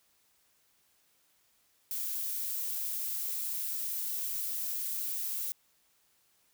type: noise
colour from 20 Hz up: violet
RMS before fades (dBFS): -35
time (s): 1.91-5.52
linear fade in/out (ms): 0
effects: white hiss -70 dBFS RMS until 6.53 s